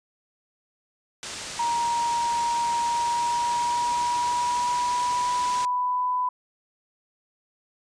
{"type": "low-pass noise", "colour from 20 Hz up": "white", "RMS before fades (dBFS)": -36, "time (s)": [1.23, 5.65], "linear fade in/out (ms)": 0, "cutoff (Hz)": 8200, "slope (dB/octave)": 24}
{"type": "tone with pitch glide", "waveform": "sine", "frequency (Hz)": [943, 997.9], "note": ["A#5", "B5"], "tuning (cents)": [20, 18], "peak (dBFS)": -22, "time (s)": [1.59, 6.29], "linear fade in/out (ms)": 5, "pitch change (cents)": 98, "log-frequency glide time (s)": [2.82, 6.09]}
{"effects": ["resampled to 22050 Hz"]}